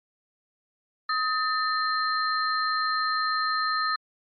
sine tone cluster, 1263 / 1789 / 4160 Hz, D#6 / A6 / C8, +26 / +28 / -11 cents, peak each -25 / -29 / -31 dBFS, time 1.09-3.96 s, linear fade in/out 5 ms, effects MP3 32 kbps

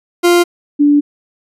40% pulse / sine tone pair in turn, 349 / 290.7 Hz, F4 / D4, -1 / -18 cents, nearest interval minor third, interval 317 cents, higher first, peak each -6 / -6 dBFS, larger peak neither, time 0.23-0.44 / 0.79-1.01 s, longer second, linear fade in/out 20 ms, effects resampled to 32000 Hz

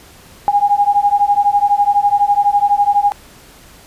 sine beating tone pair, 810 / 822 Hz, G#5 / G#5, -43 / -18 cents, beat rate 12 Hz, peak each -13 dBFS, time 0.48-3.12 s, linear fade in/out 0 ms, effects pink hiss -42 dBFS RMS until 3.86 s + resampled to 32000 Hz

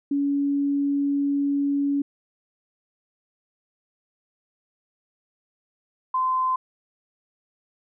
sine tone pair in turn, 282.4 / 1031.7 Hz, C#4 / C6, +32 / -25 cents, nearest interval octave + minor seventh, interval 2243 cents, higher second, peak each -20 dBFS, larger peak neither, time 0.11-2.02 / 6.14-6.56 s, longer first, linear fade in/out 5 ms, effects none

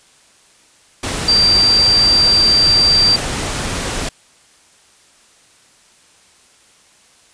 sine tone in noise, 4699 Hz, D8, in tune, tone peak -9 dBFS, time 1.28-3.16 s, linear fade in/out 5 ms, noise pink, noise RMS -21 dBFS, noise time 1.03-4.09 s, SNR +9 dB, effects white hiss -50 dBFS RMS until 7.33 s + resampled to 22050 Hz

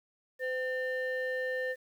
sine tone pair together, 511.3 / 1800 Hz, C5 / A6, -40 / +39 cents, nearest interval octave + minor seventh, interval 2179 cents, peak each -31 / -33 dBFS, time 0.39-1.76 s, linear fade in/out 50 ms, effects tanh soft clip ceiling -27 dBFS + 10-bit

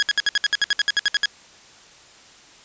20% pulse tone bursts, 1661.2 Hz, G#6, in tune, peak -11 dBFS, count 15, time 0-1.257 s, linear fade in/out 0 ms, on 25 ms, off 63 ms, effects white hiss -48 dBFS RMS until 2.64 s + resampled to 16000 Hz

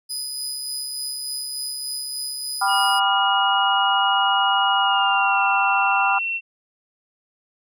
25% pulse tone with tremolo, 4984 Hz, D#8, 2 cents sharp, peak -21 dBFS, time 0.09-3 s, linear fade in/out 20 ms, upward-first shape sine, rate 3.4 Hz, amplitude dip 25%
sine chord, G dominant seventh, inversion none, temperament equal with one note detuned, 784 / 987.8 / 1197.3 / 1396.9 Hz, G5 / B5 / D6 / F6, 0 / 0 / +33 / 0 cents, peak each -21 / -23 / -25 / -23 dBFS, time 2.61-6.19 s, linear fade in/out 10 ms
sine tone with pitch glide, 2889 to 2711 Hz, F#7 to E7, -42 to +48 cents, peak -22 dBFS, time 2.67-6.41 s, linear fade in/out 50 ms, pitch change -110 cents, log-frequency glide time 4.82-5.4 s
effects none

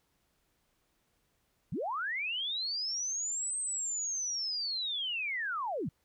sine linear two-way sweep, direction up then down, 109.5 to 8372 to 109.5 Hz, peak -32 dBFS, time 1.72-5.89 s, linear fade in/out 5 ms, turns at 3.58 s, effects pink hiss -75 dBFS RMS until 6.04 s

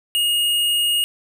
square tone, 2862 Hz, F7, 42 cents sharp, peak -17 dBFS, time 0.15-1.04 s, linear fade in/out 0 ms, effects none

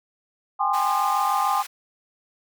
sine chord, Ab major seventh, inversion third, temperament equal with one note detuned, 784 / 830.6 / 1046.5 / 1212.6 Hz, G5 / Ab5 / C6 / Eb6, 0 / 0 / 0 / -45 cents, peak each -25 dBFS, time 0.59-1.63 s, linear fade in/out 20 ms
pink high-pass noise, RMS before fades -37 dBFS, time 0.73-1.67 s, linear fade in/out 10 ms, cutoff 1300 Hz, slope 12 dB/octave
effects none

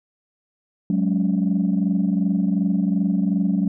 sine chord, F# suspended second, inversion none, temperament equal with one note detuned, 185 / 207.7 / 280.9 Hz, F#3 / G#3 / C#4, 0 / 0 / +23 cents, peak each -19 / -21 / -24 dBFS, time 0.9-3.68 s, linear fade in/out 2 ms, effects tanh soft clip ceiling -11 dBFS

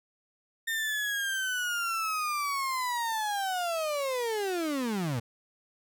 35% pulse linear sweep, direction down, 1825 to 110 Hz, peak -27 dBFS, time 0.67-5.2 s, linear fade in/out 10 ms, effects none

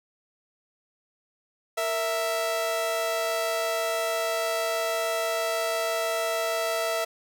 sawtooth tone pair together, 461.6 / 659.3 Hz, A#4 / E5, -17 / 0 cents, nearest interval tritone, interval 617 cents, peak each -29 / -22 dBFS, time 1.77-7.05 s, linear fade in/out 10 ms, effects none

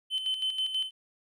triangle tone with tremolo, 3060 Hz, G7, 42 cents flat, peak -24 dBFS, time 0.1-0.91 s, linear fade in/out 50 ms, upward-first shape square, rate 6.2 Hz, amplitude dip 60%, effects tanh soft clip ceiling -20 dBFS

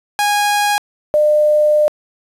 sawtooth / sine tone pair in turn, 824 / 601.8 Hz, G#5 / D5, -14 / +42 cents, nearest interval perfect fourth, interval 544 cents, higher first, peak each -9 dBFS, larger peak neither, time 0.19-0.78 / 1.14-1.88 s, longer second, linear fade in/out 0 ms, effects resampled to 32000 Hz + 7-bit

